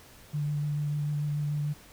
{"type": "tone with vibrato", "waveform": "sine", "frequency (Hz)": 147.5, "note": "D3", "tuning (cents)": 8, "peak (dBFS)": -27, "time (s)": [0.33, 1.74], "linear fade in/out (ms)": 20, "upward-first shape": "sine", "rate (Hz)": 6.8, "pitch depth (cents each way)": 14, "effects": ["pink hiss -53 dBFS RMS until 1.92 s"]}